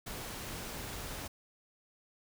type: noise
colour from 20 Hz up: pink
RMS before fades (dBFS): -42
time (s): 0.06-1.28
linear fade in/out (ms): 10
effects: none